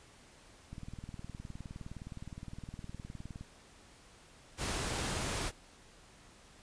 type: click train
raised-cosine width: 5 ms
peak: -32 dBFS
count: 53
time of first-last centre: 0.73-3.41 s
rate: 19.4 Hz
type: noise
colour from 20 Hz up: pink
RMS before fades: -36 dBFS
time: 4.57-5.52 s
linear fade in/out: 50 ms
effects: pink hiss -59 dBFS RMS until 6.62 s + resampled to 22050 Hz